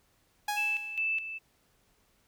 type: tone with exponential decay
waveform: sawtooth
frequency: 830.6 Hz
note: G#5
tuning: in tune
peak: -24 dBFS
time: 0.48-1.08 s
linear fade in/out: 5 ms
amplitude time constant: 130 ms
type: tone with tremolo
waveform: sine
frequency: 2637 Hz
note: E7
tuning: in tune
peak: -27 dBFS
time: 0.56-1.39 s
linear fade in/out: 20 ms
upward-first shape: square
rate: 2.4 Hz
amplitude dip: 65%
effects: pink hiss -69 dBFS RMS until 2.27 s